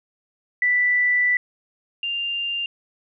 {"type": "tone pair in turn", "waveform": "sine", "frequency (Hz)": [1975.5, 2794], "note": ["B6", "F7"], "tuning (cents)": [0, 0], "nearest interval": "tritone", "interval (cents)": 600, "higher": "second", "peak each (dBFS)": [-16, -23], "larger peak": "first", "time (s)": [[0.62, 1.37], [2.03, 2.66]], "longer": "first", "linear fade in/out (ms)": 2, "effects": []}